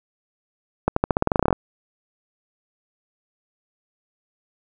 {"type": "accelerating click train", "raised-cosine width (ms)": 1, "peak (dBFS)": -3, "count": 15, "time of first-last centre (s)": [0.88, 1.528], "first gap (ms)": 84, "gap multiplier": 0.9, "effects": []}